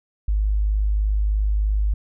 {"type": "tone", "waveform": "sine", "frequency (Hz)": 51.6, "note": "G#1", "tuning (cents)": -10, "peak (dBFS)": -17, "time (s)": [0.28, 1.94], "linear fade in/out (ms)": 5, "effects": []}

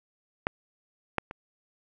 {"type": "clicks", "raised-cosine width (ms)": 0.5, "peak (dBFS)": [-10, -10, -23], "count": 3, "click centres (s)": [0.469, 1.183, 1.311], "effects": []}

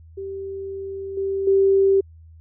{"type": "tone with level steps", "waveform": "sine", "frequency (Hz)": 390, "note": "G4", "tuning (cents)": -9, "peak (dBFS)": [-28, -21, -13], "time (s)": [0.17, 2.01], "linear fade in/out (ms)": 10, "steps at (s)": [1.17, 1.47], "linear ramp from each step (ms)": 5, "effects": ["added 81 Hz sine -43 dBFS peak until 2.4 s"]}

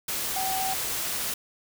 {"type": "tone in noise", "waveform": "sine", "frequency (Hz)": 763, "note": "G5", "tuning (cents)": -47, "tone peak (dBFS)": -28, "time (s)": [0.36, 0.74], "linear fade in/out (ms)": 5, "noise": "white", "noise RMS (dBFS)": -30, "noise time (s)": [0.08, 1.34], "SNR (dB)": -1, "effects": []}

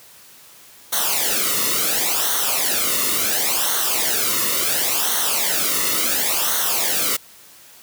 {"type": "noise with flanger", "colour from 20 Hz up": "white", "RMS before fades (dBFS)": -20, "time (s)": [0.92, 7.17], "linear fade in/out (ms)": 10, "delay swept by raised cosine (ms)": [0.4, 1.27], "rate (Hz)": 0.71, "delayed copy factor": -0.75, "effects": ["white hiss -46 dBFS RMS until 7.82 s", "high-pass 60 Hz 12 dB/octave"]}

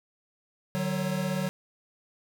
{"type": "tone cluster", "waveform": "square", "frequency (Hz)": [150.6, 187.9, 548], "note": ["D3", "F#3", "C#5"], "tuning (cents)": [44, 27, -20], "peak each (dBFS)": [-33, -30, -37], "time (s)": [0.75, 1.49], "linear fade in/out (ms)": 0, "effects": ["10-bit"]}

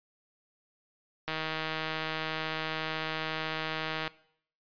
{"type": "click train", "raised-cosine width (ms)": 0.3, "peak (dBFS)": -17, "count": 443, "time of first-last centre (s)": [1.28, 4.077], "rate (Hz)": 158, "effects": ["noise-tail reverb RT60 0.6 s tail -19 dB re dry", "resampled to 11025 Hz"]}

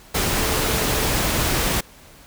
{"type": "tone in noise", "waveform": "sine", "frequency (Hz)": 442.4, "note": "A4", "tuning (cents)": 9, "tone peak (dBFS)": -31, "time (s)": [0.36, 1.11], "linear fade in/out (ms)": 10, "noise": "pink", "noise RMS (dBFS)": -21, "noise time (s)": [0.14, 1.81], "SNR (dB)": -13, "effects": ["pink hiss -47 dBFS RMS until 2.26 s"]}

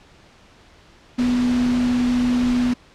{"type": "tone in noise", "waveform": "sine", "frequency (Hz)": 246.4, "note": "B3", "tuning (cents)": -4, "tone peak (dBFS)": -16, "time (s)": [1.18, 2.74], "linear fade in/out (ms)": 10, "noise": "pink", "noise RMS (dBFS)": -30, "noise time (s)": [1.18, 2.74], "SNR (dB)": 11, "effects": ["pink hiss -50 dBFS RMS until 2.94 s", "low-pass 5000 Hz 12 dB/octave"]}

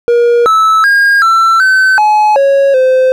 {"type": "tone with pitch steps", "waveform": "triangle", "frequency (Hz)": [475.1, 1307, 1623, 1340, 1529, 849, 552, 517], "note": ["A#4", "E6", "G#6", "E6", "G6", "G#5", "C#5", "C5"], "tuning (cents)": [33, -15, -40, 28, -44, 38, -7, -21], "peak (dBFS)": -3, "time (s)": [0.08, 3.12], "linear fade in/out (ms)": 0, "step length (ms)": 380, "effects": []}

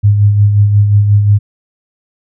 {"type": "tone with tremolo", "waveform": "sine", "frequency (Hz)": 102.9, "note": "G#2", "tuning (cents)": -16, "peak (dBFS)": -3, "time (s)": [0.03, 1.39], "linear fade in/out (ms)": 20, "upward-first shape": "sine", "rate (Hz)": 5.6, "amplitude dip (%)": 45, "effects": []}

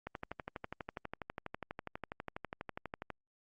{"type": "click train", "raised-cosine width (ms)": 0.5, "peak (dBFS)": -25, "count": 38, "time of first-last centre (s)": [0.07, 3.103], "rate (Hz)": 12.2, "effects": ["Opus 48 kbps"]}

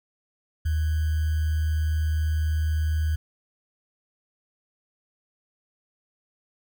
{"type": "tone with sample-and-hold", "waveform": "sine", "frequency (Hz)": 78, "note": "D#2", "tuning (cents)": 5, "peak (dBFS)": -21, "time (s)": [0.65, 3.16], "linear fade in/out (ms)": 10, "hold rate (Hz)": 1575, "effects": []}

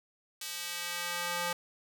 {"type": "tone with high-pass filter sweep", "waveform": "square", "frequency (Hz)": 174.4, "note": "F3", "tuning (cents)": -2, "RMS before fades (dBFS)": -36, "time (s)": [0.41, 1.53], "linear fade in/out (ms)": 5, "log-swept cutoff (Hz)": [3700, 730], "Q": 0.72, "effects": ["9-bit"]}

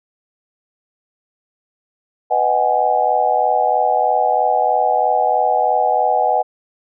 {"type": "chord", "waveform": "sine", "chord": "G# minor seventh", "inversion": "first", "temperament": "just", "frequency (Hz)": [498.4, 623, 747.5, 830.6], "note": ["B4", "D#5", "F#5", "G#5"], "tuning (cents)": [16, 2, 17, 0], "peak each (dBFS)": [-22, -20, -16, -18], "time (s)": [2.3, 6.43], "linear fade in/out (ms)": 20, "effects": []}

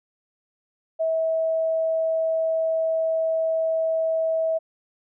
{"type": "tone", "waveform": "sine", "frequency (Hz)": 647, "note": "E5", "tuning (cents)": -32, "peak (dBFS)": -20, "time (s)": [0.99, 4.59], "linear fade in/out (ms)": 20, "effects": []}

